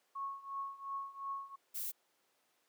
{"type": "tone with tremolo", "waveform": "sine", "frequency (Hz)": 1100, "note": "C#6", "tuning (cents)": -14, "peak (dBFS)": -36, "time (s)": [0.15, 1.56], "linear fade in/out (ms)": 10, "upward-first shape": "triangle", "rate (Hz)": 2.8, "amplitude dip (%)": 90}
{"type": "noise", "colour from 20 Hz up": "violet", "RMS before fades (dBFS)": -40, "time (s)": [1.74, 1.92], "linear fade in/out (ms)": 20}
{"effects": ["pink hiss -75 dBFS RMS until 2.68 s", "high-pass 400 Hz 12 dB/octave"]}